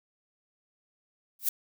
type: noise with exponential growth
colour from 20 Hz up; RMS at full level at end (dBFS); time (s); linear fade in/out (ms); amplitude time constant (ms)
violet; -20; 1.39-1.49; 5; 21
effects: none